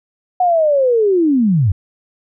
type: linear sweep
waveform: sine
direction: down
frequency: 740 to 83.7 Hz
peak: -10 dBFS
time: 0.4-1.72 s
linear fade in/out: 5 ms
effects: none